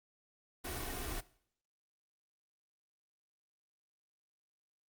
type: noise with comb filter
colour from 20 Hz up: pink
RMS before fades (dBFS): -40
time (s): 0.64-1.21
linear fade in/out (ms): 10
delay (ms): 2.7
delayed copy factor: +0.55
effects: noise-tail reverb RT60 0.6 s tail -19 dB re dry + Opus 32 kbps